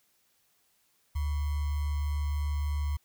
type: tone with sample-and-hold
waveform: sine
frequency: 73.3 Hz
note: D2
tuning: 3 cents flat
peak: -27 dBFS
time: 1.15-2.97 s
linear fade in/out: 10 ms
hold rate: 1050 Hz
effects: white hiss -70 dBFS RMS until 3.04 s